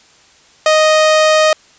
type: tone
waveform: sawtooth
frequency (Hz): 622.3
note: D#5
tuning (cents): 0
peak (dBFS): -4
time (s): 0.66-1.53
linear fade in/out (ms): 2
effects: white hiss -47 dBFS RMS until 1.78 s + resampled to 16000 Hz